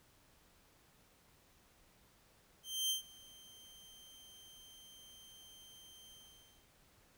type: tone with ADSR envelope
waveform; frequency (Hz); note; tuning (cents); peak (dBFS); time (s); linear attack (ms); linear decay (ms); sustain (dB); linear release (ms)
sawtooth; 3136; G7; 0; -29; 2.63-6.69; 270; 120; -24; 570
effects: pink hiss -68 dBFS RMS until 7.17 s